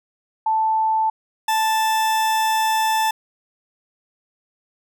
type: tone pair in turn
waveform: sine / 40% pulse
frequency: 880 / 880 Hz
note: A5 / A5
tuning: 0 / 0 cents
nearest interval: unison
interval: 0 cents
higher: neither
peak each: -16 dBFS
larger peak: neither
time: 0.46-1.1 / 1.48-3.11 s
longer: second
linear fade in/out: 5 ms
effects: none